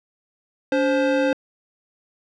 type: tone pair together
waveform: square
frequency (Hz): 285.4 / 525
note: D4 / C5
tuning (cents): -49 / +6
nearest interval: major seventh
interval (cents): 1055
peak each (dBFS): -22 / -20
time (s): 0.72-1.33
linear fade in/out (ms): 2
effects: low-pass 3000 Hz 12 dB/octave